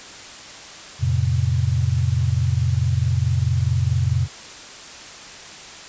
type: tone cluster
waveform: sine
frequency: 88.5 / 113.1 / 133.2 Hz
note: F2 / A2 / C3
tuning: +23 / +48 / +31 cents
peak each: -21 dBFS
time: 0.99-4.28 s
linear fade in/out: 50 ms
effects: white hiss -38 dBFS RMS until 5.88 s + resampled to 16000 Hz

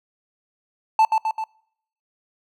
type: tone with echo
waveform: triangle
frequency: 880 Hz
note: A5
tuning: in tune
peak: -10 dBFS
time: 0.99-1.05 s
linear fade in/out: 2 ms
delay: 130 ms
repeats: 3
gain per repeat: -4 dB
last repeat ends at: 1.44 s
effects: noise-tail reverb RT60 0.7 s tail -25 dB re dry

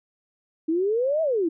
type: exponential two-way sweep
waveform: sine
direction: up then down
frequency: 310 to 659.3 to 310 Hz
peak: -20 dBFS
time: 0.68-1.49 s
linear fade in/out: 10 ms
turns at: 1.22 s
effects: none

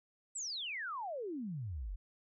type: exponential sweep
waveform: sine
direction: down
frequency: 8140 to 40.19 Hz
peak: -38 dBFS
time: 0.35-1.96 s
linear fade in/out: 10 ms
effects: none

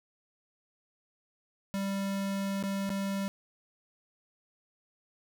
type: tone with dropouts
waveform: square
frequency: 196.5 Hz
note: G3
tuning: 4 cents sharp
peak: -31 dBFS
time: 1.74-3.28 s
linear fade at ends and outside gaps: 0 ms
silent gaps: 2.627-2.637 / 2.893-2.902 s
effects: none

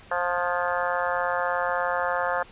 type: harmonic tone with a mistuned harmonic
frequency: 176.8 Hz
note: F3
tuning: 22 cents sharp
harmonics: 3 / 4 / 5 / 6 / 7 / 8 / 9 / 10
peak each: -29 / -30 / -31 / -32 / -32 / -33 / -34 / -34 dBFS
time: 0.11-2.43 s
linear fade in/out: 5 ms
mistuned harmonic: 10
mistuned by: -44 cents
effects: pink hiss -49 dBFS RMS until 2.51 s + resampled to 8000 Hz

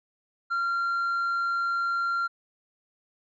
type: tone with tanh clipping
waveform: sine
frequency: 1380 Hz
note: F6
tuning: 21 cents flat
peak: -25 dBFS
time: 0.5-2.28 s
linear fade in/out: 20 ms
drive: 2 dB
effects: none

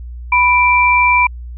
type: tone pair together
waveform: sine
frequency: 988.5 / 2349 Hz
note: B5 / D7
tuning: +1 / 0 cents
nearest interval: octave + minor third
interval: 1499 cents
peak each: -11 dBFS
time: 0.32-1.27 s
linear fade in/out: 5 ms
effects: added 60 Hz sine -26 dBFS peak until 1.57 s

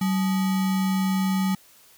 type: tone with sample-and-hold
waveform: sine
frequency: 190 Hz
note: F#3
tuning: 46 cents sharp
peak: -20 dBFS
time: 0.01-1.55 s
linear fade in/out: 5 ms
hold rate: 1050 Hz
effects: white hiss -54 dBFS RMS until 1.97 s

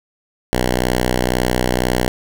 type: tone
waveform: 5% pulse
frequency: 62 Hz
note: B1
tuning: 7 cents sharp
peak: -4 dBFS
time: 0.53-2.08 s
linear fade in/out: 0 ms
effects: none

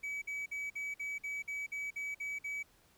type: tone bursts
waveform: triangle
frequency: 2282 Hz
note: C#7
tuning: 50 cents sharp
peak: -35 dBFS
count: 11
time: 0.03-2.63 s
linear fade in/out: 10 ms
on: 190 ms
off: 51 ms
effects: pink hiss -67 dBFS RMS until 2.97 s

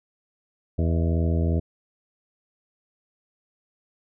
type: harmonic tone with a mistuned harmonic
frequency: 82.5 Hz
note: E2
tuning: 2 cents sharp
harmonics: 1 / 2 / 3 / 4 / 5 / 6 / 7 / 8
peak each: -21 / -27 / -31 / -33 / -35 / -37 / -38 / -39 dBFS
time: 0.78-1.6 s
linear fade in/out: 10 ms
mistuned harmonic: 7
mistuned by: +84 cents
effects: none

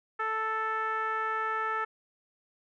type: tone with low-pass filter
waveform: 10% pulse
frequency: 440 Hz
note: A4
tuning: in tune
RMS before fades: -31 dBFS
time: 0.19-1.85 s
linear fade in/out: 10 ms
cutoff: 1500 Hz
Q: 3.8
effects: none

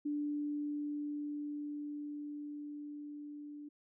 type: tone with level ramp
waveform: sine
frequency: 293.7 Hz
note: D4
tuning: in tune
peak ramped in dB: -33 to -45 dBFS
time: 0.05-3.69 s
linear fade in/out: 10 ms
effects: none

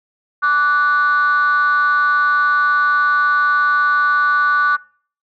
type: ring-modulated tone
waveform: triangle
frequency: 158.2 Hz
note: D#3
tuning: 29 cents sharp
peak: -6 dBFS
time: 0.42-4.77 s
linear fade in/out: 20 ms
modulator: 1320 Hz
effects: noise-tail reverb RT60 0.5 s tail -25 dB re dry + tanh soft clip ceiling -6 dBFS

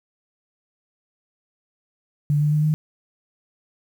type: tone with pitch steps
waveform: sine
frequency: 146.83 / 149.14 / 151.48 / 153.86 Hz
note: D3 / D3 / D#3 / D#3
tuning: 0 / +27 / -46 / -19 cents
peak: -16 dBFS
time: 2.3-2.74 s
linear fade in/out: 0 ms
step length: 110 ms
effects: 8-bit

